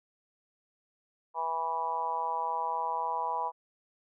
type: harmonic tone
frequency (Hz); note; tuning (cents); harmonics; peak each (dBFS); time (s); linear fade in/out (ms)
163.7; E3; -12; 3 / 4 / 5 / 6 / 7; -42 / -41 / -35 / -31 / -43; 1.34-3.52; 50
effects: none